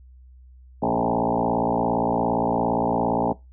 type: tone with frequency modulation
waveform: sine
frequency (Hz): 532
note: C5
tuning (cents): +29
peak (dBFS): -19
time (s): 0.82-3.33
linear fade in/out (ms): 10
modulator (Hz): 57.4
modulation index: 6.5
effects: noise-tail reverb RT60 0.2 s tail -20 dB re dry + added 63 Hz sine -45 dBFS peak until 3.52 s